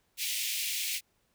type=high-pass noise; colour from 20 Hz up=pink; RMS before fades=-33 dBFS; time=0.17-1.01 s; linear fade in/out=50 ms; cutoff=2200 Hz; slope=48 dB/octave; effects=pink hiss -73 dBFS RMS until 1.34 s